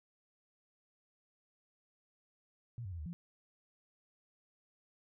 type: tone with pitch steps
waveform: sine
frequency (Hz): 118.8 / 94.9 / 85.2 / 75.6 / 172.1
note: A#2 / F#2 / F2 / D#2 / F3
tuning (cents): +33 / +44 / -42 / -49 / -25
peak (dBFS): -40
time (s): 2.78-3.13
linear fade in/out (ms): 0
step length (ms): 70
effects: none